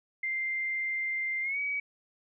sine tone with pitch glide, 2093 to 2269 Hz, C7 to C#7, 0 to +40 cents, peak -29 dBFS, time 0.23-1.8 s, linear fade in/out 5 ms, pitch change +140 cents, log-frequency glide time 1.42-1.59 s, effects none

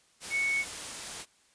sine tone in noise, 2217 Hz, C#7, in tune, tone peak -26 dBFS, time 0.3-0.65 s, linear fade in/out 50 ms, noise white, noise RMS -39 dBFS, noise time 0.2-1.26 s, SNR +10 dB, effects white hiss -65 dBFS RMS until 1.54 s + resampled to 22050 Hz

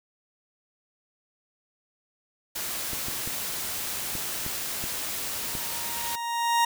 white noise, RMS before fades -32 dBFS, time 2.55-6.16 s, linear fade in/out 10 ms
clicks, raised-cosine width 3 ms, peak -23 dBFS, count 7, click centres 2.933 / 3.084 / 3.275 / 4.153 / 4.464 / 4.84 / 5.552 s
40% pulse tone with exponential growth, 936 Hz, A#5, 7 cents sharp, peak -18 dBFS, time 5.13-6.65 s, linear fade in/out 5 ms, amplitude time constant 330 ms
effects none

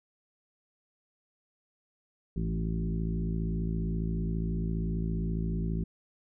harmonic tone with a mistuned harmonic, 54.8 Hz, A1, 6 cents flat, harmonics 1 / 2 / 3 / 4 / 5 / 6 / 7, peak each -32 / -38 / -32 / -39 / -44 / -45 / -44 dBFS, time 2.36-5.84 s, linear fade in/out 5 ms, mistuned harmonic 3, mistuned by +31 cents, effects none

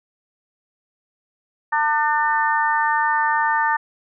harmonic tone, 300.2 Hz, D4, 38 cents sharp, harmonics 3 / 4 / 5 / 6, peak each -19 / -24 / -27 / -22 dBFS, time 1.72-3.77 s, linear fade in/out 10 ms, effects none

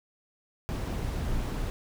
brown noise, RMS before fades -31 dBFS, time 0.69-1.7 s, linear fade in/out 0 ms, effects none

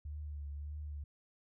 sine tone with vibrato, 73.42 Hz, D2, in tune, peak -40 dBFS, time 0.05-1.04 s, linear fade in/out 5 ms, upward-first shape triangle, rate 1.7 Hz, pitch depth 49 cents each way, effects none

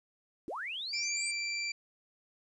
sine linear sweep, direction up, 261.6 to 8600 Hz, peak -36 dBFS, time 0.48-1.31 s, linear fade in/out 0 ms
25% pulse tone, 2349 Hz, D7, in tune, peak -29 dBFS, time 0.93-1.72 s, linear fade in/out 5 ms
effects resampled to 24000 Hz + 11-bit

